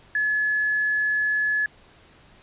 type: tone with quantisation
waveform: sine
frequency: 1708 Hz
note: G#6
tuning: 48 cents sharp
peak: -20 dBFS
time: 0.15-1.66 s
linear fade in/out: 2 ms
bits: 8
effects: pink hiss -53 dBFS RMS until 2.42 s + resampled to 8000 Hz